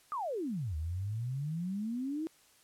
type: exponential two-way sweep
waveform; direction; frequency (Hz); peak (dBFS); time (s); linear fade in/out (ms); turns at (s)
sine; down then up; 1261 to 75 to 328.8; -33; 0.12-2.27; 0; 0.76
effects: white hiss -64 dBFS RMS until 2.63 s + low-pass 12000 Hz 12 dB/octave